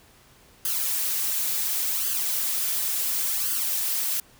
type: noise with flanger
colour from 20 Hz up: blue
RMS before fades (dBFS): -26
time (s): 0.65-4.2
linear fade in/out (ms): 2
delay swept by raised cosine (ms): 0.63 to 5.83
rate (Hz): 0.7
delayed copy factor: +0.65
effects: pink hiss -55 dBFS RMS until 4.39 s